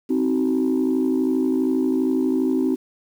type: chord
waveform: sine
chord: C diminished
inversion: none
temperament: just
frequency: 261.6 / 314 / 376.7 Hz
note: C4 / Eb4 / Gb4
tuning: 0 / +16 / +31 cents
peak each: -19 / -22 / -23 dBFS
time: 0.09-2.76 s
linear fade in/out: 20 ms
effects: tanh soft clip ceiling -12 dBFS + 8-bit